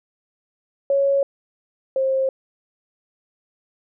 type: tone pair in turn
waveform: sine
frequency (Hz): 554.4 / 531.4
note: C#5 / C5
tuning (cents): 0 / +27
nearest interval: minor second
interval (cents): 73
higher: first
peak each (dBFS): -15 / -17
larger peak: first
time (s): 0.9-1.23 / 1.96-2.29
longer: neither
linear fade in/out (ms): 2
effects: none